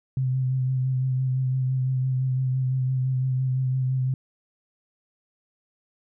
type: tone with vibrato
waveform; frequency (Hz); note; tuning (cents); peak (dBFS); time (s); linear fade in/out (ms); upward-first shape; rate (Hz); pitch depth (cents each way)
sine; 129.8; C3; -13; -21; 0.17-4.14; 2; sine; 5.9; 24
effects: none